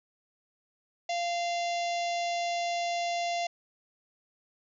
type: harmonic tone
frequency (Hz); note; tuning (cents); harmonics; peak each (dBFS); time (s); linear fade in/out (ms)
692; F5; -16; 1 / 3 / 4 / 5 / 6 / 7 / 8 / 9 / 10; -29 / -39 / -41 / -43 / -45 / -46 / -47 / -48 / -49; 1.09-3.47; 5
effects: none